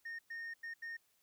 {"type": "tone bursts at uneven times", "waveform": "sine", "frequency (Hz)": 1839, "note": "A#6", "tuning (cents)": -24, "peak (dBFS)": -39, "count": 4, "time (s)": [[0.05, 0.19], [0.3, 0.54], [0.63, 0.74], [0.82, 0.97]], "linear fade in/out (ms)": 10, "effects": ["tanh soft clip ceiling -41 dBFS", "white hiss -75 dBFS RMS until 1.22 s"]}